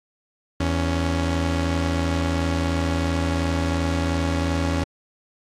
sawtooth tone pair together, 82.83 / 278.6 Hz, E2 / C#4, +9 / +9 cents, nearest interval octave + major sixth, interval 2100 cents, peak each -18 / -21 dBFS, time 0.6-4.84 s, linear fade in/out 5 ms, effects low-pass 7000 Hz 12 dB/octave + AAC 64 kbps

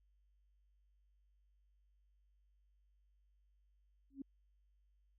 sine tone with exponential growth, 273.7 Hz, C#4, 22 cents flat, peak -39 dBFS, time 4.1-4.22 s, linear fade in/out 5 ms, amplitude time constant 26 ms, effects added 50 Hz sine -70 dBFS peak until 5.18 s

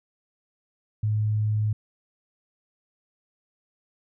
sine tone, 106.9 Hz, A2, 49 cents flat, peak -21 dBFS, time 1.03-1.73 s, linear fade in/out 5 ms, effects none

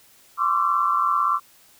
sine tone cluster, 1041 / 1084 / 1162 / 1346 Hz, C6 / C#6 / D6 / E6, -9 / -39 / -19 / +36 cents, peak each -26 / -28 / -20 / -25 dBFS, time 0.37-1.4 s, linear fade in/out 50 ms, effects white hiss -54 dBFS RMS until 1.79 s

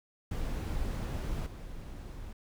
brown noise with level steps, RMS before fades -34 / -43 dBFS, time 0.31-2.33 s, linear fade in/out 5 ms, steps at 1.46 s, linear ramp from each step 5 ms, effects none

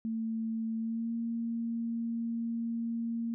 sine tone with pitch glide, 224.4 to 231.1 Hz, A3 to A#3, +34 to -15 cents, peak -31 dBFS, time 0.05-3.34 s, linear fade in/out 0 ms, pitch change +51 cents, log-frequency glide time 0.77-1.13 s, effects none

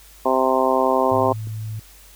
harmonic tone, 130.81 Hz, C3, in tune, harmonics 2 / 3 / 4 / 5 / 6 / 7 / 8, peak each -25 / -23 / -22 / -22 / -25 / -23 / -23 dBFS, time 0.25-1.33 s, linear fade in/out 10 ms
sine tone, 109.1 Hz, A2, 14 cents flat, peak -26 dBFS, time 1.11-1.8 s, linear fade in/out 10 ms
clicks, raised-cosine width 3 ms, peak -27 / -33 dBFS, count 2, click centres 1.472 / 1.795 s
effects added 50 Hz sine -48 dBFS peak until 2.15 s + white hiss -48 dBFS RMS until 2.15 s

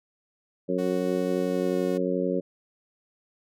harmonic tone, 91.4 Hz, F#2, 21 cents flat, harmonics 2 / 3 / 4 / 5 / 6, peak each -30 / -30 / -30 / -30 / -30 dBFS, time 0.68-2.41 s, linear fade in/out 20 ms
sawtooth tone with pitch glide, 370 to 364.7 Hz, F#4 to F#4, 0 to -25 cents, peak -33 dBFS, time 0.78-1.98 s, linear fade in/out 10 ms, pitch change -25 cents, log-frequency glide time 1.4-1.81 s
effects none

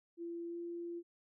sine tone with pitch glide, 340 to 343 Hz, F4 to F4, -46 to -31 cents, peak -40 dBFS, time 0.17-1.03 s, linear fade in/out 50 ms, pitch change +15 cents, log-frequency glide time 0.48-0.57 s, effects none

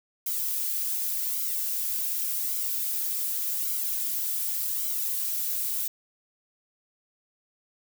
violet noise with flanger, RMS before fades -29 dBFS, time 0.26-5.88 s, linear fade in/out 5 ms, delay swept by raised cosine 1.1 to 3.6 ms, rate 0.87 Hz, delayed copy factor -0.8, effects none

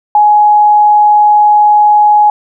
sine tone, 838 Hz, G#5, 15 cents sharp, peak -3 dBFS, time 0.15-2.3 s, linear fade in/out 2 ms, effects none

